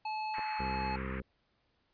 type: tone with pitch glide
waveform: square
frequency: 863 to 858 Hz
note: A5 to A5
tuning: -34 to -44 cents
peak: -35 dBFS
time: 0.05-0.96 s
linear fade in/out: 5 ms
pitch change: -10 cents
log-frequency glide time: 0.35-0.65 s
type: band-pass noise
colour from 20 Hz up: white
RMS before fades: -45 dBFS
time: 0.34-1.2 s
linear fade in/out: 0 ms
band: 1000 to 2300 Hz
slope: 48 dB/octave
type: clicks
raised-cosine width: 1 ms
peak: -31 dBFS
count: 2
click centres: 0.384 / 0.393 s
type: harmonic tone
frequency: 65.41 Hz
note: C2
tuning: in tune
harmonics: 1 / 2 / 3 / 4 / 5 / 6 / 7 / 8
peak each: -40 / -45 / -41 / -48 / -52 / -47 / -49 / -49 dBFS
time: 0.59-1.22 s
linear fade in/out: 10 ms
effects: pink hiss -75 dBFS RMS until 1.93 s + resampled to 11025 Hz